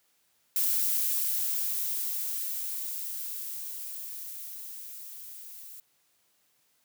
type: noise with level ramp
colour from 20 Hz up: violet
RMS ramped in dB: -26 to -46 dBFS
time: 0.56-5.8 s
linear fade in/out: 2 ms
effects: white hiss -70 dBFS RMS until 6.84 s + high-pass 80 Hz 12 dB/octave